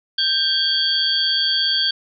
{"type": "tone cluster", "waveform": "sine", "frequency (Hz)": [1574, 3246, 3403, 4564], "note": ["G6", "G#7", "G#7", "C#8"], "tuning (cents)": [7, -40, 41, 50], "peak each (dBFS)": [-26, -20, -25, -20], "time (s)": [0.18, 1.91], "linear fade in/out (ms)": 5, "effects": []}